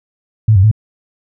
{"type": "tone with pitch steps", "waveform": "sine", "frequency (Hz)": [109, 94.6, 108.5], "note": ["A2", "F#2", "A2"], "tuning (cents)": [-16, 39, -24], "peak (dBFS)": -5, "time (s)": [0.48, 0.714], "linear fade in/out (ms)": 5, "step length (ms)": 78, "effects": []}